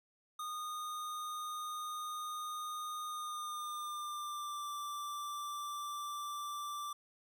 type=tone with pitch glide; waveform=square; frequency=1230 to 1173.1 Hz; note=D#6 to D6; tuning=-20 to -2 cents; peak=-40 dBFS; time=0.39-6.93 s; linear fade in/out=5 ms; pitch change=-82 cents; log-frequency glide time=3.06-4.71 s; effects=none